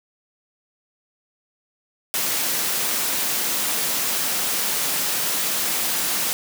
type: high-pass noise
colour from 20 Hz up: white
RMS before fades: -23 dBFS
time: 2.14-6.33 s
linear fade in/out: 0 ms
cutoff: 140 Hz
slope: 24 dB/octave
effects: none